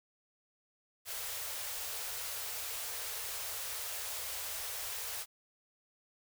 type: band-stop noise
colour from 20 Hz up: white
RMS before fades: -40 dBFS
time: 1.05-5.26 s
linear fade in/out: 50 ms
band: 110 to 410 Hz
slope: 96 dB/octave
effects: none